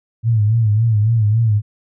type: tone with vibrato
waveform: sine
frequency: 110 Hz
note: A2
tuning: in tune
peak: -11 dBFS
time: 0.23-1.62 s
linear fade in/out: 50 ms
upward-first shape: sine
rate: 3.6 Hz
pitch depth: 100 cents each way
effects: none